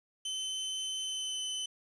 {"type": "tone with pitch glide", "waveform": "sawtooth", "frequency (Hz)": [3059, 3034], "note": ["G7", "F#7"], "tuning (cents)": [-43, 43], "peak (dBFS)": -31, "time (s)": [0.25, 1.66], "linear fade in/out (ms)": 5, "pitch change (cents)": -14, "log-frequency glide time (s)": [1.02, 1.44], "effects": ["resampled to 22050 Hz", "10-bit"]}